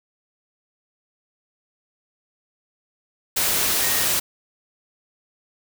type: tone in noise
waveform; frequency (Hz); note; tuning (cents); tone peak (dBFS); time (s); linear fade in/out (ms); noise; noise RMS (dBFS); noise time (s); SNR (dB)
sine; 1864.7; A#6; 0; -31; 3.81-4.05; 10; white; -21; 3.36-4.2; -13
effects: none